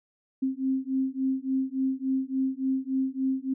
sine beating tone pair, 262.9 / 266.4 Hz, C4 / C4, +8 / +31 cents, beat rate 3.5 Hz, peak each -28 dBFS, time 0.42-3.54 s, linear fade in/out 10 ms, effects none

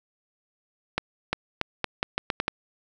accelerating click train, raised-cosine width 0.3 ms, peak -8 dBFS, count 9, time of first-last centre 0.98-2.481 s, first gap 350 ms, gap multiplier 0.81, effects none

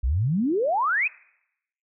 sine exponential sweep, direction up, 55 to 2639 Hz, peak -20 dBFS, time 0.03-1.08 s, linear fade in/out 10 ms, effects noise-tail reverb RT60 0.8 s tail -23 dB re dry

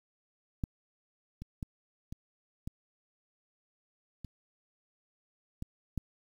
clicks, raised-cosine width 5 ms, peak -19 / -29 / -24 / -28 / -25 / -30 / -25 / -21 dBFS, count 8, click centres 0.638 / 1.42 / 1.628 / 2.125 / 2.675 / 4.247 / 5.624 / 5.977 s, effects 9-bit

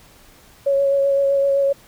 sine tone with vibrato, 554.4 Hz, C#5, in tune, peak -14 dBFS, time 0.66-1.73 s, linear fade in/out 10 ms, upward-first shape sine, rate 7.8 Hz, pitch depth 15 cents each way, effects pink hiss -49 dBFS RMS until 1.87 s

